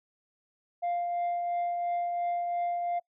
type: tone with tremolo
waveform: sine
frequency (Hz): 698.5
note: F5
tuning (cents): 0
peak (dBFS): -24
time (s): 0.82-3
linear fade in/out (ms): 20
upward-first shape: triangle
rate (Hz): 2.9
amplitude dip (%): 40
effects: noise-tail reverb RT60 0.1 s tail -24 dB re dry + tanh soft clip ceiling -26 dBFS